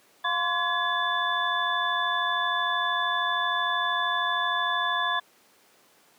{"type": "tone cluster", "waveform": "sine", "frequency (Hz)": [703, 1034, 1127, 1693, 3497], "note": ["F5", "C6", "C#6", "G#6", "A7"], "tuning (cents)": [11, -21, 28, 33, -11], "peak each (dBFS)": [-33, -28, -33, -28, -31], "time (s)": [0.24, 5.2], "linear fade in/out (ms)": 10, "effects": ["pink hiss -59 dBFS RMS until 6.18 s", "high-pass 300 Hz 12 dB/octave"]}